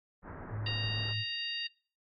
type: low-pass noise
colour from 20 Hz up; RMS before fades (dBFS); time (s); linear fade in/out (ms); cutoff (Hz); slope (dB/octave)
pink; -45; 0.22-1.15; 50; 1800; 48
type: tone with vibrato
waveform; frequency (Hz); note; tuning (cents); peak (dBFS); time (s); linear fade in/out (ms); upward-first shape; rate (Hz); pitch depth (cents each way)
sine; 106.8; G#2; +49; -34; 0.5-1.25; 50; sine; 13; 17
type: harmonic tone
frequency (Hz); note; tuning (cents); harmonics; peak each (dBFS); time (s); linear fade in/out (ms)
932.3; A#5; 0; 2 / 3 / 4 / 5; -42 / -37 / -41 / -40; 0.66-1.67; 5
effects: noise-tail reverb RT60 0.5 s tail -26 dB re dry + AAC 32 kbps